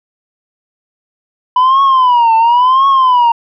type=tone with vibrato; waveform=sine; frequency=992 Hz; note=B5; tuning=7 cents sharp; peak=-3 dBFS; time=1.56-3.32 s; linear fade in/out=5 ms; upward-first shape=triangle; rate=0.95 Hz; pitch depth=190 cents each way; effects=tanh soft clip ceiling -5 dBFS